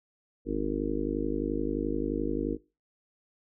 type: harmonic tone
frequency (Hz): 51.5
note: G#1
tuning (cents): -14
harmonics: 1 / 3 / 4 / 5 / 6 / 7 / 8 / 9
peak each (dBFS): -35 / -41 / -43 / -34 / -33 / -36 / -40 / -35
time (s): 0.45-2.58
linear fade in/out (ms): 50
effects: noise-tail reverb RT60 0.3 s tail -21 dB re dry